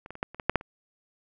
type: clicks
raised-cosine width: 0.5 ms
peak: -28 / -24 / -27 / -13 / -28 / -20 / -6 / -7 / -27 dBFS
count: 9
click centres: 0.061 / 0.106 / 0.154 / 0.229 / 0.346 / 0.398 / 0.496 / 0.557 / 0.611 s
effects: none